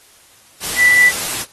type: tone in noise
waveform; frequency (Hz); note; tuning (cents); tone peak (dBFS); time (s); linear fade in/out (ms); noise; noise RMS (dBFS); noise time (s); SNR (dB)
sine; 1975.5; B6; 0; -8; 0.76-1.12; 50; white; -22; 0.6-1.46; +11
effects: white hiss -48 dBFS RMS until 1.52 s + AAC 32 kbps